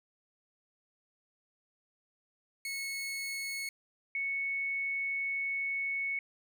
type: tone pair in turn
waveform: sawtooth / sine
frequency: 2194 / 2212 Hz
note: C#7 / C#7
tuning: -18 / -4 cents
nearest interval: unison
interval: 14 cents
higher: second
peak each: -32 / -31 dBFS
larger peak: second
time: 2.65-3.69 / 4.15-6.19 s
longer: second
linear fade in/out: 2 ms
effects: none